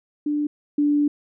sine tone pair in turn, 295.5 / 292.4 Hz, D4 / D4, +11 / -7 cents, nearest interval unison, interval 18 cents, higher first, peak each -20 / -16 dBFS, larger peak second, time 0.26-0.47 / 0.78-1.08 s, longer second, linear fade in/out 5 ms, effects none

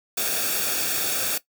white noise with comb filter, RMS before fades -25 dBFS, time 0.17-1.38 s, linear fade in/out 5 ms, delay 0.99 ms, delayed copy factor -0.65, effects noise-tail reverb RT60 0.1 s tail -17 dB re dry

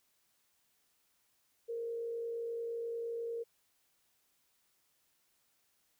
sine tone with frequency modulation, 464.3 Hz, A#4, 7 cents flat, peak -36 dBFS, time 1.68-3.44 s, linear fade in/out 20 ms, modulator 51.4 Hz, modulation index 0.29, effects white hiss -75 dBFS RMS until 5.99 s

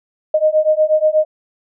sine beating tone pair, 615 / 623.3 Hz, D#5 / D#5, -20 / +3 cents, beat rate 8.3 Hz, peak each -14 dBFS, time 0.34-1.25 s, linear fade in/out 5 ms, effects none

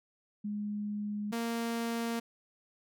sine / sawtooth tone pair in turn, 207.7 / 231.8 Hz, G#3 / A#3, 0 / -10 cents, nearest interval major second, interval 190 cents, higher second, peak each -33 / -28 dBFS, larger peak second, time 0.44-1.32 / 1.32-2.2 s, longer neither, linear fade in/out 10 ms, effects none

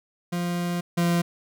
40% pulse tone pair in turn, 174.61 / 172.11 Hz, F3 / F3, 0 / -25 cents, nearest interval unison, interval 25 cents, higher first, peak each -24 / -19 dBFS, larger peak second, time 0.32-0.81 / 0.97-1.22 s, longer first, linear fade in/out 10 ms, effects none

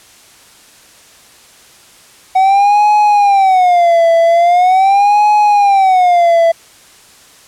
triangle tone with vibrato, 748 Hz, F#5, 19 cents sharp, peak -4 dBFS, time 2.35-6.52 s, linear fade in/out 10 ms, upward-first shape sine, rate 0.42 Hz, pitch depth 200 cents each way, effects white hiss -42 dBFS RMS until 7.47 s + low-pass 10000 Hz 12 dB/octave

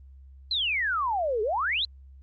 sine exponential two-way sweep, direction down then up, 4192 to 408.2 to 4192 Hz, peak -24 dBFS, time 0.51-1.85 s, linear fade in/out 2 ms, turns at 1.42 s, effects added 67 Hz sine -46 dBFS peak until 2.22 s + Opus 24 kbps

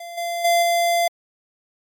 square tone with level steps, 688 Hz, F5, 26 cents flat, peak -33 / -24 / -15 / -17 dBFS, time 0-1.08 s, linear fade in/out 5 ms, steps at 0.17 / 0.44 / 0.62 s, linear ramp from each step 10 ms, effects MP3 96 kbps

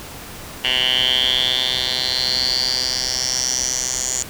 10% pulse tone with band-pass filter sweep, 127.6 Hz, C3, 43 cents flat, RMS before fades -20 dBFS, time 0.64-4.23 s, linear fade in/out 5 ms, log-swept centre 2800 to 6900 Hz, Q 8.2, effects pink hiss -35 dBFS RMS until 4.29 s

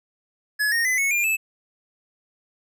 square tone with pitch steps, 1698 / 1851.7 / 2019 / 2202 / 2401 / 2619 Hz, G#6 / A#6 / B6 / C#7 / D7 / E7, +38 / -12 / +38 / -12 / +38 / -12 cents, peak -20 dBFS, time 0.59-1.37 s, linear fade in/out 20 ms, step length 130 ms, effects none

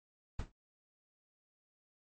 brown noise with exponential decay, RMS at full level -33 dBFS, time 0.39-0.52 s, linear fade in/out 5 ms, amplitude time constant 28 ms, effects MP3 32 kbps

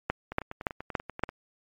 two click trains, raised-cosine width 0.5 ms, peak -22 / -10 dBFS, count 11 / 5, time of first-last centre 0.32-1.291 / 0.1-1.236 s, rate 10.3 / 3.52 Hz, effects MP3 64 kbps

